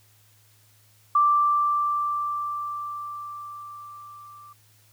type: tone with level ramp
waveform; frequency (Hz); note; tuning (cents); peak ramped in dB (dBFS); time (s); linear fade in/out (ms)
sine; 1174.7; D6; 0; -15 to -44; 1.15-4.53; 5
effects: added 106 Hz sine -59 dBFS peak until 4.92 s + white hiss -60 dBFS RMS until 4.92 s